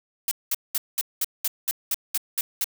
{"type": "noise bursts", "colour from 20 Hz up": "blue", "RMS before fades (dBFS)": -24, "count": 11, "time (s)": [0.28, 2.643], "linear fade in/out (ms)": 2, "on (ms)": 33, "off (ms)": 200, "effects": []}